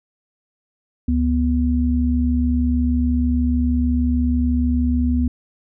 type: tone pair together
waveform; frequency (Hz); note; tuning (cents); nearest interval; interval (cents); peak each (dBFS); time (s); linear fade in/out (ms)
sine; 71.8 / 245.4; D2 / B3; -39 / -11; octave + major sixth; 2128; -18; 1.08-5.28; 5
effects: none